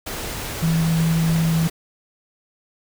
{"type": "tone in noise", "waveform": "sine", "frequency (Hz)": 163.5, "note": "E3", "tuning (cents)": -14, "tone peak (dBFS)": -16, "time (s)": [0.62, 1.68], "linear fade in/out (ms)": 10, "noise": "pink", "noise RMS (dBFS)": -29, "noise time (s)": [0.06, 1.7], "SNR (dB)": 10, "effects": []}